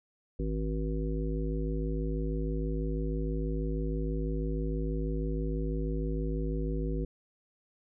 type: harmonic tone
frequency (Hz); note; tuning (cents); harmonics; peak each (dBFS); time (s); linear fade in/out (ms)
53.1; G#1; +39; 1 / 3 / 5 / 7 / 9; -31 / -36 / -38 / -39 / -41; 0.39-7.05; 5
effects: none

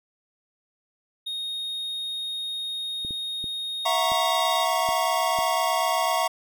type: tone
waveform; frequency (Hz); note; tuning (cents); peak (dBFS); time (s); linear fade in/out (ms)
triangle; 3719; A#7; -5; -27; 1.26-4.65; 10
type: clicks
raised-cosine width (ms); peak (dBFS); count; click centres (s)
3; -26; 6; 3.049 / 3.108 / 3.442 / 4.119 / 4.889 / 5.388
type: chord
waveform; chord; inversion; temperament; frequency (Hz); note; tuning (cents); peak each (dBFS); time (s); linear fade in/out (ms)
square; F# dominant seventh; third; equal with one note detuned; 659.3 / 727.3 / 932.3 / 1108.7; E5 / F#5 / A#5 / C#6; 0 / -30 / 0 / 0; -28; 3.85-6.28; 10
effects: none

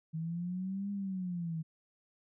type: linear two-way sweep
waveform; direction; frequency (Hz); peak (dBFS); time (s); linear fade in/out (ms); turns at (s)
sine; up then down; 157.9 to 202.8 to 157.9; -34; 0.13-1.63; 20; 0.91
effects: none

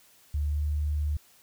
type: tone with pitch glide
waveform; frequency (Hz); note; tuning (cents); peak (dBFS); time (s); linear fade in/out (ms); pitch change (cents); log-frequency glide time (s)
sine; 73.42 to 74.49; D2 to D2; 0 to +25; -25; 0.34-1.17; 5; +25; 0.46-0.63
effects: white hiss -59 dBFS RMS until 1.42 s

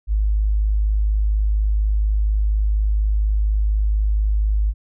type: tone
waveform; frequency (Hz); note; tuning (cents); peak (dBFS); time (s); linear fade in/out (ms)
sine; 52.1; G#1; +6; -15; 0.07-4.74; 50
effects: none

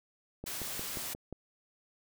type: click train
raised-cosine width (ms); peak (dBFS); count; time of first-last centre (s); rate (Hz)
2; -27; 6; 0.44-1.327; 5.64
type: noise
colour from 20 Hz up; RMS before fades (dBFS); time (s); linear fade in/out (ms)
white; -39; 0.46-1.14; 10
effects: none

